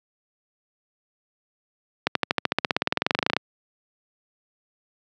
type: accelerating click train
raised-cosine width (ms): 0.3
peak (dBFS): -3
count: 25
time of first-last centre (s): 2.07-3.366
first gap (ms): 83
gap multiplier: 0.96
effects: high-pass 150 Hz 12 dB/octave